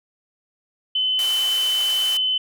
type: tone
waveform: sine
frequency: 3037 Hz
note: F#7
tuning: 44 cents sharp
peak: -18 dBFS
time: 0.95-2.38 s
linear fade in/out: 5 ms
type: band-pass noise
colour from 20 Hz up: white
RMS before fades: -32 dBFS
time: 1.19-2.17 s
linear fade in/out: 0 ms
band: 520 to 14000 Hz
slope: 24 dB/octave
effects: none